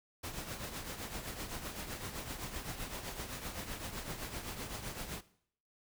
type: noise with tremolo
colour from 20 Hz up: pink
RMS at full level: -40 dBFS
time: 0.23-5.21 s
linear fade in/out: 10 ms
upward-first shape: triangle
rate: 7.8 Hz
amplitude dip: 65%
effects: noise-tail reverb RT60 0.6 s tail -17 dB re dry